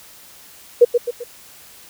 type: tone with echo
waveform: sine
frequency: 481 Hz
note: B4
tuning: 46 cents flat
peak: -4 dBFS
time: 0.81-0.85 s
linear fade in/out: 10 ms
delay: 130 ms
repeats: 3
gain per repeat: -7 dB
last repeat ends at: 1.24 s
effects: white hiss -44 dBFS RMS until 1.89 s